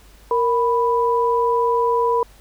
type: tone pair together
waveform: sine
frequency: 466.1 / 988.3 Hz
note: A#4 / B5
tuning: 0 / +1 cents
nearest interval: octave + minor second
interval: 1301 cents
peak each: -18 dBFS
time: 0.31-2.23 s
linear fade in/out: 2 ms
effects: added 50 Hz sine -47 dBFS peak until 2.4 s + pink hiss -51 dBFS RMS until 2.4 s